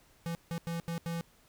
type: tone bursts at uneven times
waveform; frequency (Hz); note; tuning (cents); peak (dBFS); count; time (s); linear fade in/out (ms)
square; 168; E3; +33; -34; 5; 0.26-0.35 / 0.51-0.58 / 0.67-0.8 / 0.88-0.98 / 1.06-1.21; 0
effects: pink hiss -64 dBFS RMS until 1.48 s